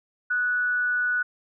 sine tone with amplitude modulation, 1475 Hz, F#6, 6 cents flat, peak -20 dBFS, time 0.3-1.23 s, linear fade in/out 10 ms, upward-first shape sine, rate 249 Hz, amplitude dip 30%, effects none

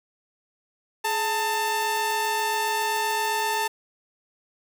sawtooth tone pair together, 422.7 / 893 Hz, G#4 / A5, +31 / +25 cents, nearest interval octave + minor second, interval 1294 cents, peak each -27 / -20 dBFS, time 1.04-3.68 s, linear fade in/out 10 ms, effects 9-bit

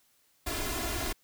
pink noise with comb filter, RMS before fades -33 dBFS, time 0.46-1.13 s, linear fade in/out 10 ms, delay 2.9 ms, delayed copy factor +0.85, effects white hiss -68 dBFS RMS until 1.23 s

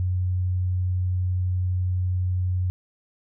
sine tone, 91.2 Hz, F#2, 24 cents flat, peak -21 dBFS, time 0-2.7 s, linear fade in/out 0 ms, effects none

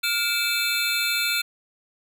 square tone cluster, 1414 / 2307 / 2621 / 3579 / 4149 Hz, F6 / D7 / E7 / A7 / C8, +21 / -31 / -11 / +29 / -15 cents, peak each -29 dBFS, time 0.03-1.42 s, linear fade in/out 10 ms, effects none

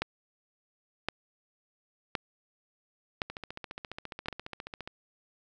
two click trains, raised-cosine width 0.3 ms, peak -23 / -13 dBFS, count 24 / 5, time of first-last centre 3.3-4.875 / 0.02-4.284 s, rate 14.6 / 0.938 Hz, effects none

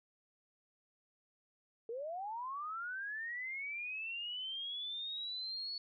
sine linear sweep, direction up, 440 to 4435 Hz, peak -39 dBFS, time 1.89-5.78 s, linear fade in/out 2 ms, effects none

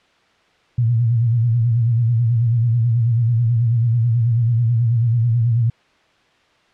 sine tone with vibrato, 116.9 Hz, A#2, 5 cents sharp, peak -13 dBFS, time 0.78-5.7 s, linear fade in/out 5 ms, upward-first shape sine, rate 9.2 Hz, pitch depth 83 cents each way, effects white hiss -56 dBFS RMS until 6.73 s + low-pass 3000 Hz 12 dB/octave

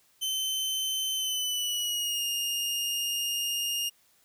sawtooth tone with pitch glide, 3073 to 2834 Hz, G7 to F7, -35 to +25 cents, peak -25 dBFS, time 0.21-3.9 s, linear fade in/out 20 ms, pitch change -140 cents, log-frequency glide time 1.15-2.24 s, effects white hiss -65 dBFS RMS until 4.24 s

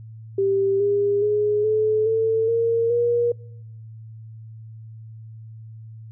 sine tone with pitch steps, 392 / 404.9 / 418.2 / 431.9 / 446.1 / 460.8 / 476 Hz, G4 / G#4 / G#4 / A4 / A4 / A#4 / A#4, 0 / -44 / +12 / -32 / +24 / -20 / +36 cents, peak -17 dBFS, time 0.38-3.32 s, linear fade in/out 5 ms, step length 420 ms, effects noise-tail reverb RT60 0.8 s tail -26 dB re dry + added 111 Hz sine -37 dBFS peak until 6.11 s

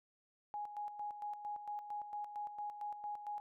sine tone with tremolo, 830.6 Hz, G#5, in tune, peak -39 dBFS, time 0.54-3.4 s, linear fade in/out 0 ms, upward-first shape square, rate 4.4 Hz, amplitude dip 60%, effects none

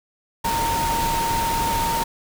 sine tone in noise, 920 Hz, A#5, 23 cents flat, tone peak -21 dBFS, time 0.44-2.04 s, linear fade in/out 10 ms, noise pink, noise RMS -26 dBFS, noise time 0.44-2.04 s, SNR +2 dB, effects none

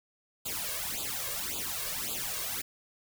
white noise with flanger, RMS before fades -35 dBFS, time 0.45-2.62 s, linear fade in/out 10 ms, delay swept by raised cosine 0.26 to 1.86 ms, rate 1.8 Hz, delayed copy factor +1, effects none

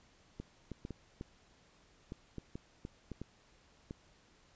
clicks, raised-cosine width 3 ms, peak -29 dBFS, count 12, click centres 0.4 / 0.717 / 0.851 / 0.907 / 1.211 / 2.121 / 2.383 / 2.555 / 2.851 / 3.117 / 3.216 / 3.909 s, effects pink hiss -66 dBFS RMS until 4.55 s + resampled to 16000 Hz

